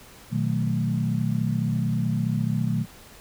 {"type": "chord", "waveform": "sine", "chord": "B dominant seventh", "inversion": "none", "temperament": "equal with one note detuned", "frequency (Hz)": [121.49, 155.56, 185, 220], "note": ["B2", "D#3", "F#3", "A3"], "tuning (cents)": [-28, 0, 0, 0], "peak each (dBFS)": [-26, -27, -29, -28], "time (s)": [0.3, 2.86], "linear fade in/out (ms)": 50, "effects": ["pink hiss -48 dBFS RMS until 3.2 s"]}